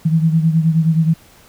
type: beating tone pair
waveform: sine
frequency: 160 / 169.5 Hz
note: D#3 / E3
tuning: +49 / +49 cents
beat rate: 9.5 Hz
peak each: -12 / -18 dBFS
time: 0.05-1.14 s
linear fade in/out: 10 ms
effects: pink hiss -47 dBFS RMS until 1.48 s